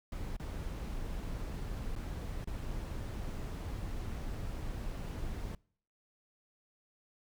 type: noise with dropouts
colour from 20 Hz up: brown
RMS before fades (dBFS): -39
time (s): 0.12-5.55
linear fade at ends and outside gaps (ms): 2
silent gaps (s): 0.366-0.397 / 1.954-1.961 / 2.444-2.473
effects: noise-tail reverb RT60 0.6 s tail -26 dB re dry